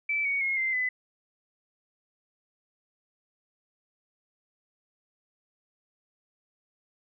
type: tone with pitch steps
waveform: sine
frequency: 2318 / 2236 / 2158 / 2082 / 2009 Hz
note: D7 / C#7 / C#7 / C7 / B6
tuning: -23 / +14 / -47 / -9 / +29 cents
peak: -25 dBFS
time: 0.09-0.89 s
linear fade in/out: 5 ms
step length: 160 ms
effects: none